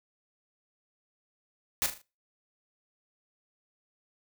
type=noise with echo; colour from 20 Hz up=white; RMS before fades=-27 dBFS; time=1.82-1.86 s; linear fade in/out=0 ms; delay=39 ms; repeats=4; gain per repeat=-8 dB; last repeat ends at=2.016 s; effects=noise-tail reverb RT60 0.3 s tail -22 dB re dry